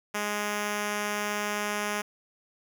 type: tone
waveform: 5% pulse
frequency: 207.7 Hz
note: G#3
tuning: in tune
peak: -17 dBFS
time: 0.14-2.02 s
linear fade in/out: 10 ms
effects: none